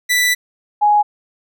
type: tone pair in turn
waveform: sawtooth / sine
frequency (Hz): 1977 / 833.2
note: B6 / G#5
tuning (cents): +1 / +5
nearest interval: octave + minor third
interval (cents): 1496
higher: first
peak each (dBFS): -9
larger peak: neither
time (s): 0.09-0.35 / 0.81-1.03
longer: first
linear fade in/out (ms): 20
effects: none